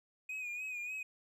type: tone with vibrato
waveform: triangle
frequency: 2481 Hz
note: D#7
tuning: 6 cents flat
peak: -37 dBFS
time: 0.29-1.03 s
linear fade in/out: 5 ms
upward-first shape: sine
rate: 3.4 Hz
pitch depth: 54 cents each way
effects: none